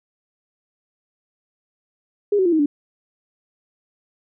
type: tone with pitch steps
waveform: sine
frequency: 410 / 376 / 344.8 / 316.2 / 289.9 Hz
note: G#4 / F#4 / F4 / D#4 / D4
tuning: -22 / +28 / -22 / +28 / -22 cents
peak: -14 dBFS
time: 2.32-2.66 s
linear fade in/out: 5 ms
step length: 68 ms
effects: none